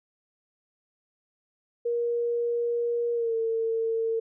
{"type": "tone with pitch glide", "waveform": "sine", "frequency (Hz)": [473.3, 452.2], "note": ["A#4", "A4"], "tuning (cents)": [26, 47], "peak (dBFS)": -24, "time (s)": [1.85, 4.2], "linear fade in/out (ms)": 10, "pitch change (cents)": -79, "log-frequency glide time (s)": [3.14, 3.35], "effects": []}